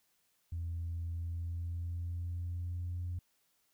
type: tone with pitch glide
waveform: sine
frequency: 84.3 to 88.13 Hz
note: E2 to F2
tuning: +39 to +16 cents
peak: -34 dBFS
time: 0.52-3.19 s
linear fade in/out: 5 ms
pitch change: +77 cents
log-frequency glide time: 1.15-3.01 s
effects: tanh soft clip ceiling -32 dBFS + white hiss -75 dBFS RMS until 3.73 s